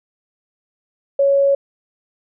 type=tone; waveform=sine; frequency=556 Hz; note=C#5; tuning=5 cents sharp; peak=-11 dBFS; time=1.19-1.55 s; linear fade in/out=5 ms; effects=none